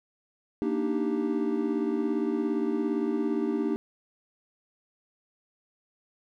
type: chord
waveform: triangle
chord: Eb major seventh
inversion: second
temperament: equal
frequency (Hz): 233.1 / 293.7 / 311.1 / 392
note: Bb3 / D4 / Eb4 / G4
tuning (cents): 0 / 0 / 0 / 0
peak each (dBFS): -29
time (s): 0.62-3.76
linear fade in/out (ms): 0
effects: none